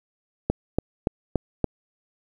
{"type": "click train", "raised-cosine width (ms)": 2, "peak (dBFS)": -7, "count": 5, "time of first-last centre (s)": [0.5, 1.643], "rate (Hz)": 3.5, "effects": ["8-bit"]}